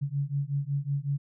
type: beating tone pair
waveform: sine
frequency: 138.59 / 143.99 Hz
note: C#3 / D3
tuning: 0 / -34 cents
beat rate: 5.4 Hz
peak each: -30 / -30 dBFS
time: 0.01-1.18 s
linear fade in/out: 20 ms
effects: none